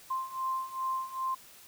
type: beating tone pair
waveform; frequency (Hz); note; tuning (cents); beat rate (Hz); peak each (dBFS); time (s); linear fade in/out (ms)
sine; 1046.5 / 1049; C6 / C6; 0 / +4; 2.5; -36 / -33; 0.1-1.35; 10
effects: white hiss -54 dBFS RMS until 1.67 s